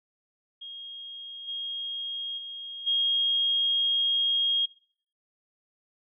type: tone with level steps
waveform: sine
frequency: 3257 Hz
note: G#7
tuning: 34 cents flat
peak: -38 / -31 / -36 / -22 dBFS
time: 0.61-4.66 s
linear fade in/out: 10 ms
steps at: 1.47 / 2.37 / 2.86 s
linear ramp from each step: 20 ms
effects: noise-tail reverb RT60 0.5 s tail -21 dB re dry